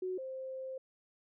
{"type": "tone pair in turn", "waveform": "sine", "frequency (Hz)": [370, 524.6], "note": ["F#4", "C5"], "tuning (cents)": [0, 4], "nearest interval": "tritone", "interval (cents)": 604, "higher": "second", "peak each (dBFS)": [-34, -39], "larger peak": "first", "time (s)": [[0.02, 0.18], [0.18, 0.78]], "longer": "second", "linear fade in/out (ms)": 5, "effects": []}